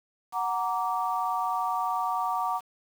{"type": "chord", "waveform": "sine", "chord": "Gb augmented", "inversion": "none", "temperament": "equal with one note detuned", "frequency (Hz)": [740, 932.3, 1163.2], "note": ["Gb5", "Bb5", "D6"], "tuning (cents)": [0, 0, -17], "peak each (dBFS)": -30, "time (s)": [0.32, 2.61], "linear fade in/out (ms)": 50, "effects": ["8-bit"]}